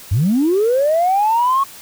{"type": "linear sweep", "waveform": "sine", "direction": "up", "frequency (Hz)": [82.41, 1113], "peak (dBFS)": -11, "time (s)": [0.11, 1.64], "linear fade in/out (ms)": 10, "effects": ["tanh soft clip ceiling -8 dBFS", "white hiss -38 dBFS RMS until 1.81 s"]}